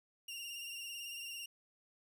sawtooth tone with vibrato, 2794 Hz, F7, in tune, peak -40 dBFS, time 0.28-1.46 s, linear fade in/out 5 ms, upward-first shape sine, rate 18 Hz, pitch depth 39 cents each way, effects none

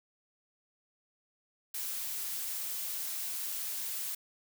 blue noise, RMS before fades -37 dBFS, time 1.74-4.15 s, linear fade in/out 5 ms, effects none

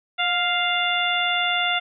harmonic tone with a mistuned harmonic, 698.5 Hz, F5, in tune, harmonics 1 / 2 / 3 / 4 / 5, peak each -26 / -26 / -26 / -26 / -26 dBFS, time 0.18-1.8 s, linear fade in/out 20 ms, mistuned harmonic 1, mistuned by +40 cents, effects none

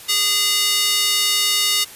square tone with high-pass filter, 410 Hz, G#4, 22 cents flat, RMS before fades -18 dBFS, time 0.08-1.85 s, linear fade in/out 20 ms, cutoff 3400 Hz, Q 1.3, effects white hiss -39 dBFS RMS until 1.95 s + resampled to 32000 Hz

